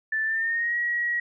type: tone with pitch glide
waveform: sine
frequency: 1760 to 1908.2 Hz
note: A6 to A#6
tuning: 0 to +40 cents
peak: -23 dBFS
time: 0.12-1.2 s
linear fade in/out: 5 ms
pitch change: +140 cents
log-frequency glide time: 0.24-0.77 s
effects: none